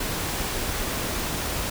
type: noise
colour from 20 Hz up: pink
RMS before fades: -28 dBFS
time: 0-1.7 s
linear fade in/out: 5 ms
effects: none

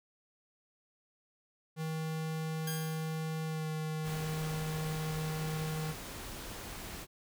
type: tone with pitch glide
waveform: square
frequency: 158.8 to 156.52 Hz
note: D#3 to D#3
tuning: +36 to +11 cents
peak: -35 dBFS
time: 1.76-5.95 s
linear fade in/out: 50 ms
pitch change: -25 cents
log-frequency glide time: 3.45-3.69 s
type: tone with exponential decay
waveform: 5% pulse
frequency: 1619 Hz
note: G#6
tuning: 45 cents flat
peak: -25 dBFS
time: 2.67-3.41 s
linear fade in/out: 5 ms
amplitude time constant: 160 ms
type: noise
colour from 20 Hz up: pink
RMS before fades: -44 dBFS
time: 4.03-7.07 s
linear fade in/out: 50 ms
effects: none

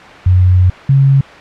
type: tone pair in turn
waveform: sine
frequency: 91.3 / 136.8 Hz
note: F#2 / C#3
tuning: -23 / -23 cents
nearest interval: perfect fifth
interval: 700 cents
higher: second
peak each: -5 dBFS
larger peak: neither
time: 0.26-0.7 / 0.89-1.21 s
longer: first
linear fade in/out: 5 ms
effects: white hiss -32 dBFS RMS until 1.4 s + low-pass 2000 Hz 12 dB/octave

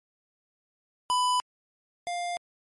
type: tone pair in turn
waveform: square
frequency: 996 / 701.3 Hz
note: B5 / F5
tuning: +14 / +7 cents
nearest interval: tritone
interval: 607 cents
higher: first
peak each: -23 / -30 dBFS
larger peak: first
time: 1.1-1.4 / 2.07-2.37 s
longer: neither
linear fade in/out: 0 ms
effects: MP3 48 kbps

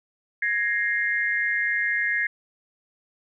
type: tone cluster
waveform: sine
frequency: 1666 / 1870 / 2113 Hz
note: G#6 / A#6 / C7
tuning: +5 / +5 / +16 cents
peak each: -26 dBFS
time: 0.42-2.27 s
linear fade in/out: 5 ms
effects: none

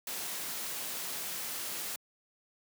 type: noise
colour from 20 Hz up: white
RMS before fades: -38 dBFS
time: 0.07-1.96 s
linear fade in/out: 2 ms
effects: high-pass 150 Hz 12 dB/octave

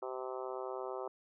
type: harmonic tone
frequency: 129 Hz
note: C3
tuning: 24 cents flat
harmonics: 3 / 4 / 5 / 6 / 7 / 8 / 9 / 10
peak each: -42 / -44 / -46 / -48 / -49 / -50 / -51 / -52 dBFS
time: 0.02-1.08 s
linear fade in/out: 5 ms
effects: none

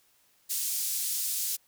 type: band-pass noise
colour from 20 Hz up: white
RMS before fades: -31 dBFS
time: 0.49-1.57 s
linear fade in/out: 20 ms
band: 5400 to 15000 Hz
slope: 12 dB/octave
effects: white hiss -66 dBFS RMS until 1.67 s

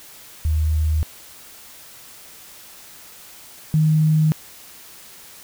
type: tone pair in turn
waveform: sine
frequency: 77.78 / 155.56 Hz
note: D#2 / D#3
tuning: 0 / 0 cents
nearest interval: octave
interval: 1200 cents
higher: second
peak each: -16 / -13 dBFS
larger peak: second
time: 0.45-1.03 / 3.74-4.32 s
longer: neither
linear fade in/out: 0 ms
effects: white hiss -43 dBFS RMS until 5.43 s

